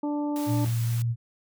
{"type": "harmonic tone", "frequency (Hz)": 293.7, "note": "D4", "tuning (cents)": 0, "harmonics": [1, 2, 3, 4], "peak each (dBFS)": [-26, -36, -36, -48], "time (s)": [0.03, 0.65], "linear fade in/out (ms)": 5}
{"type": "high-pass noise", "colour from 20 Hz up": "white", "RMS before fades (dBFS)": -41, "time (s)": [0.36, 1.02], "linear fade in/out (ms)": 0, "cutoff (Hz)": 650, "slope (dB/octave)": 12}
{"type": "tone with vibrato", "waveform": "sine", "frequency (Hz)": 116.54, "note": "A#2", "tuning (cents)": 0, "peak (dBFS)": -23, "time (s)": [0.46, 1.16], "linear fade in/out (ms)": 50, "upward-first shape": "triangle", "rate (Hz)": 2.2, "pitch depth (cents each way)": 18}
{"type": "tone with exponential decay", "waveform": "20% pulse", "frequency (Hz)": 93.3, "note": "F#2", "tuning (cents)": 15, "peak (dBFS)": -30, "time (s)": [0.65, 0.83], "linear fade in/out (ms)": 5, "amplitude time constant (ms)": 37}
{"effects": []}